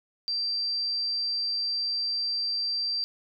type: tone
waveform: sine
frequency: 4699 Hz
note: D8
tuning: in tune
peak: -26 dBFS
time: 0.28-3.04 s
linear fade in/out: 0 ms
effects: none